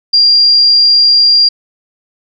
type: tone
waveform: sine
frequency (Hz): 4778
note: D8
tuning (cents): +29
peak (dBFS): -4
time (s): 0.13-1.49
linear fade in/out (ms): 10
effects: none